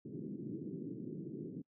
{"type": "band-pass noise", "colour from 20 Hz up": "white", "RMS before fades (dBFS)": -44, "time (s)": [0.05, 1.62], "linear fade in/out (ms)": 10, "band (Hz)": [130, 370], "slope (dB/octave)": 48, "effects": ["noise-tail reverb RT60 0.1 s tail -25 dB re dry"]}